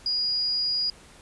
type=tone; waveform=sine; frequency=4885 Hz; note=D#8; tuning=33 cents flat; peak=-23 dBFS; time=0.06-0.9 s; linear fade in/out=2 ms; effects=pink hiss -51 dBFS RMS until 1.21 s + resampled to 24000 Hz